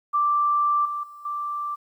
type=tone with level steps; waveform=sine; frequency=1174.7 Hz; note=D6; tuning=in tune; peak=-18 / -26 / -40 / -26 dBFS; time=0.13-1.76 s; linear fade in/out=20 ms; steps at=0.85 / 1.03 / 1.25 s; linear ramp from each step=5 ms; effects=10-bit